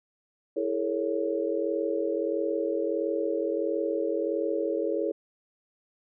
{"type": "chord", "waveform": "sine", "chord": "A# half-diminished seventh", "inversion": "second", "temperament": "equal with one note detuned", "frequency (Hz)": [329.6, 415.3, 456.8, 554.4], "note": ["E4", "G#4", "A#4", "C#5"], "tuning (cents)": [0, 0, -35, 0], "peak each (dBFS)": -31, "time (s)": [0.56, 5.12], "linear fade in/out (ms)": 10, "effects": []}